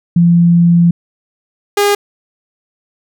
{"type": "tone pair in turn", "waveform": ["sine", "sawtooth"], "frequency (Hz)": [171.4, 407.7], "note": ["F3", "G#4"], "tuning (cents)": [-32, -32], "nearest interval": "octave + minor third", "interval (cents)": 1500, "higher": "second", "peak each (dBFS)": -5, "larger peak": "neither", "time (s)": [[0.16, 0.91], [1.77, 1.95]], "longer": "first", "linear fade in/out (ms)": 5, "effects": []}